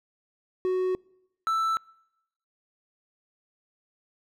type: tone pair in turn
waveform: triangle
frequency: 370 / 1323.5 Hz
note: F#4 / E6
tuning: 0 / +7 cents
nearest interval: octave + minor seventh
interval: 2207 cents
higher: second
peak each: -21 dBFS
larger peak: neither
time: 0.65-0.95 / 1.47-1.77 s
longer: neither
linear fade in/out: 0 ms
effects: noise-tail reverb RT60 0.9 s tail -26 dB re dry